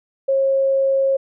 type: tone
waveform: sine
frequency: 541 Hz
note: C#5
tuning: 42 cents flat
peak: -14 dBFS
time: 0.28-1.17 s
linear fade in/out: 10 ms
effects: none